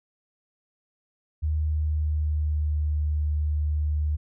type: tone with pitch glide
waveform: sine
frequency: 76.9 to 75.27 Hz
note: D#2 to D2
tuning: -20 to +43 cents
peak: -22 dBFS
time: 1.42-4.17 s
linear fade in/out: 20 ms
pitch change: -37 cents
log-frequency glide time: 1.62-2.86 s
effects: none